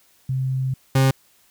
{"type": "tone pair in turn", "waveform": ["sine", "40% pulse"], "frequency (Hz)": [131.3, 133.52], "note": ["C3", "C3"], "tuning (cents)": [6, 35], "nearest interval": "unison", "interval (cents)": 29, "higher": "second", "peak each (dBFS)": [-20, -13], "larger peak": "second", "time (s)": [[0.29, 0.74], [0.95, 1.11]], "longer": "first", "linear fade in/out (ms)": 5, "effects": ["white hiss -58 dBFS RMS until 1.5 s"]}